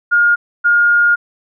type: tone pair in turn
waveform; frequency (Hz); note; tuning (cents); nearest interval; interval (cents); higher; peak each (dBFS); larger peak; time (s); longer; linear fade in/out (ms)
sine; 1421 / 1421; F6 / F6; +30 / +30; unison; 0; neither; -8; neither; 0.11-0.36 / 0.64-1.16; second; 20
effects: none